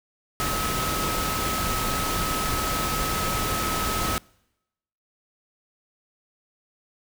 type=tone in noise; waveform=sine; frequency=1285 Hz; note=E6; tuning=45 cents flat; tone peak=-29 dBFS; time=0.4-4.18 s; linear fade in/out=0 ms; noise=pink; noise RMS=-27 dBFS; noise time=0.4-4.18 s; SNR=-5 dB; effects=noise-tail reverb RT60 0.9 s tail -26 dB re dry